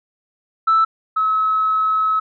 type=tone pair in turn; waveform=sine; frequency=1318.5 / 1289.1 Hz; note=E6 / E6; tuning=0 / -39 cents; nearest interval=unison; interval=39 cents; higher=first; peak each=-10 / -14 dBFS; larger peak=first; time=0.67-0.85 / 1.16-2.2 s; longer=second; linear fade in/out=10 ms; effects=tanh soft clip ceiling -8 dBFS